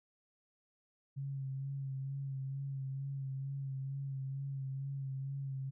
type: tone with vibrato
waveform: sine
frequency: 136.1 Hz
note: C#3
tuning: 31 cents flat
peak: -37 dBFS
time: 1.16-5.71 s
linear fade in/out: 20 ms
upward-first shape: sine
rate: 2.2 Hz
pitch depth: 30 cents each way
effects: none